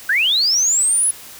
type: linear sweep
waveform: sine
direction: up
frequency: 1479 to 10548 Hz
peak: -13 dBFS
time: 0.09-1.11 s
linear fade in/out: 5 ms
effects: white hiss -38 dBFS RMS until 1.39 s